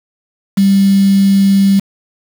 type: tone with quantisation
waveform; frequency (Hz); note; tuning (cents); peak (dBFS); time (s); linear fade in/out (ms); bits
sine; 196.3; G3; +3; -6; 0.57-1.8; 10; 4
effects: none